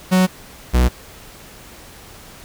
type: tone pair in turn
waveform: 45% pulse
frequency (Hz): 185 / 61.74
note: F#3 / B1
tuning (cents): 0 / 0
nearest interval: octave + perfect fifth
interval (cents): 1900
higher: first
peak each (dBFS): -11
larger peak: neither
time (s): 0.11-0.27 / 0.73-0.89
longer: neither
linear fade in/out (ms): 20
effects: pink hiss -41 dBFS RMS until 2.44 s